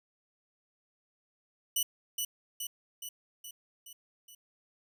10% pulse tone with echo, 2960 Hz, F#7, in tune, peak -19 dBFS, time 1.76-1.83 s, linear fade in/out 5 ms, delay 420 ms, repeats 6, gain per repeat -4 dB, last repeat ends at 4.35 s, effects none

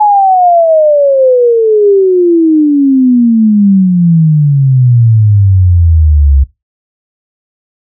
sine exponential sweep, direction down, 853 to 66.6 Hz, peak -3 dBFS, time 0-6.44 s, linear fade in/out 10 ms, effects noise-tail reverb RT60 0.2 s tail -18 dB re dry

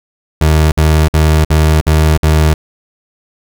30% pulse tone bursts, 77.78 Hz, D#2, in tune, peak -4 dBFS, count 6, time 0.41-2.54 s, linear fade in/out 5 ms, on 310 ms, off 54 ms, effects none

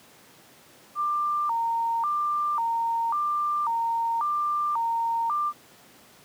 sine tone with vibrato, 1046.5 Hz, C6, in tune, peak -23 dBFS, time 0.95-5.53 s, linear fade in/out 50 ms, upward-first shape square, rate 0.92 Hz, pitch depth 220 cents each way, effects pink hiss -53 dBFS RMS until 6.24 s + high-pass 150 Hz 12 dB/octave

